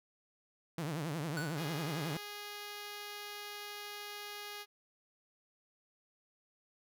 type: tone with vibrato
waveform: sawtooth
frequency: 155.56 Hz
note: D#3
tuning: in tune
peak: -32 dBFS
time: 0.78-2.17 s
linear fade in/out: 2 ms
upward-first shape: triangle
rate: 11 Hz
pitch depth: 220 cents each way
type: tone with exponential decay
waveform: square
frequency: 1480 Hz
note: F#6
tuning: in tune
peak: -37 dBFS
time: 1.37-1.79 s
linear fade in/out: 1 ms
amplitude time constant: 91 ms
type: tone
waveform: 5% pulse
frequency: 413 Hz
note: G#4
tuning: 10 cents flat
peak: -32 dBFS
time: 1.55-4.66 s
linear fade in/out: 50 ms
effects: none